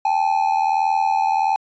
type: ring-modulated tone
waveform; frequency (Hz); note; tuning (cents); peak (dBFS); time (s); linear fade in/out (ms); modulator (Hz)
triangle; 830.6; G#5; 0; -11; 0.05-1.56; 0; 40.7
effects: resampled to 16000 Hz